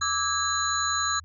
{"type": "tone cluster", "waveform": "sine", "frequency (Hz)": [1165, 1296, 1644, 4028, 6730], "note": ["D6", "E6", "G#6", "B7", "G#8"], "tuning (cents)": [-14, -30, -18, 33, 22], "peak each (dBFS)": -30, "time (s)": [0.01, 1.2], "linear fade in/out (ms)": 10, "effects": ["added 82 Hz sine -45 dBFS peak until 1.24 s"]}